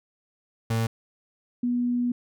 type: tone pair in turn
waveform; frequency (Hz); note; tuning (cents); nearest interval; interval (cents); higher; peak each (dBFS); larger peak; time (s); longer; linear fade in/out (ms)
35% pulse / sine; 113.4 / 243.6; A#2 / B3; -47 / -24; octave + minor second; 1323; second; -21 / -22; first; 0.7-0.87 / 1.63-2.12; second; 5
effects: none